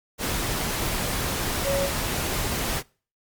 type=tone in noise; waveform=sine; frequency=554.4 Hz; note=C#5; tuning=in tune; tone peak=-23 dBFS; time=1.63-1.9 s; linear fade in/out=50 ms; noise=pink; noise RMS=-27 dBFS; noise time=0.18-2.83 s; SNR=+1 dB; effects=noise-tail reverb RT60 0.4 s tail -25 dB re dry + Opus 48 kbps